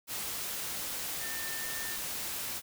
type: tone in noise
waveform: sine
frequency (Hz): 1801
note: A6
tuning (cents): +40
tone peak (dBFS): -41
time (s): 1.19-1.98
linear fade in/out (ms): 50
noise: white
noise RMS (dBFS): -37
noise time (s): 0.07-2.62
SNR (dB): -7
effects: none